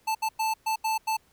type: tone bursts at uneven times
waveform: square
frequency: 880 Hz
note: A5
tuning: in tune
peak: -25 dBFS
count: 6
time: 0.07-0.15 / 0.22-0.29 / 0.39-0.54 / 0.66-0.76 / 0.84-0.98 / 1.07-1.17 s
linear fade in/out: 10 ms
effects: pink hiss -64 dBFS RMS until 1.32 s